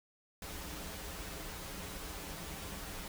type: noise with comb filter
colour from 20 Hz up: pink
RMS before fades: -44 dBFS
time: 0.42-3.08 s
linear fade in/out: 2 ms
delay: 8.3 ms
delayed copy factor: -0.75
effects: none